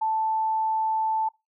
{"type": "tone", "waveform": "sine", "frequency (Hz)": 880, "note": "A5", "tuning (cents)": 0, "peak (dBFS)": -22, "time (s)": [0.01, 1.29], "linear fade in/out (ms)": 10, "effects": ["noise-tail reverb RT60 0.2 s tail -21 dB re dry"]}